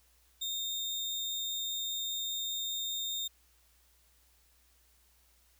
sine tone with sample-and-hold, 3660 Hz, A#7, 32 cents flat, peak -33 dBFS, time 0.41-3.28 s, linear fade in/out 10 ms, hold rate 11025 Hz, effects added 60 Hz sine -68 dBFS peak until 5.59 s + white hiss -68 dBFS RMS until 5.59 s

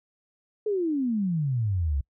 sine exponential sweep, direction down, 437.8 to 65.41 Hz, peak -23 dBFS, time 0.66-2.01 s, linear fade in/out 5 ms, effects noise-tail reverb RT60 0.1 s tail -26 dB re dry

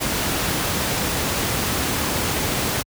pink noise, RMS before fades -22 dBFS, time 0-2.83 s, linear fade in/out 20 ms, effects high-pass 60 Hz 12 dB/octave

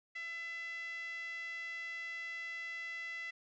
5% pulse tone with band-pass filter, 670 Hz, E5, 28 cents sharp, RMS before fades -43 dBFS, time 0.15-3.31 s, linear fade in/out 10 ms, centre 2100 Hz, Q 8.4, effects resampled to 16000 Hz

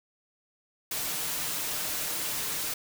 white noise with comb filter, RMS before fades -32 dBFS, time 0.91-2.74 s, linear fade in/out 5 ms, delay 6.6 ms, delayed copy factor +0.5, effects none

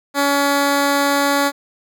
10% pulse tone, 282.4 Hz, C#4, 32 cents sharp, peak -6 dBFS, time 0.14-1.52 s, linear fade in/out 50 ms, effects none

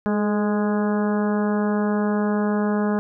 harmonic tone with a mistuned harmonic, 207.7 Hz, G#3, in tune, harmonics 1 / 2 / 3 / 4 / 5 / 6 / 7 / 8, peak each -20 / -26 / -30 / -32 / -34 / -36 / -37 / -38 dBFS, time 0.06-2.99 s, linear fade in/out 0 ms, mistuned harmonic 2, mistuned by +29 cents, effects none

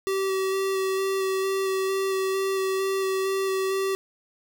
square tone with vibrato, 384.5 Hz, G4, 33 cents flat, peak -24 dBFS, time 0.07-3.95 s, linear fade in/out 0 ms, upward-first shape square, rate 2.2 Hz, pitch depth 10 cents each way, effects none

